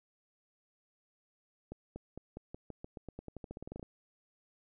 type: accelerating click train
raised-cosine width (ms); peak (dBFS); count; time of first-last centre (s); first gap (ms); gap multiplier
2; -30; 21; 1.72-3.828; 240; 0.9
effects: none